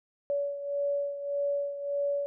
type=beating tone pair; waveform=sine; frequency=568 / 569.7 Hz; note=C#5 / C#5; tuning=+42 / +47 cents; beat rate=1.7 Hz; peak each=-29 / -35 dBFS; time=0.3-2.26 s; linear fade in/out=0 ms; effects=none